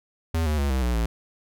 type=tone with pitch steps; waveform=square; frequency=81.9 / 75.98 / 70.48 / 65.38 / 60.65 / 56.26 Hz; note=E2 / D#2 / C#2 / C2 / B1 / A1; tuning=-11 / -41 / +29 / -1 / -31 / +39 cents; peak=-22 dBFS; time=0.34-1.06 s; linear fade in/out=5 ms; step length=120 ms; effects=none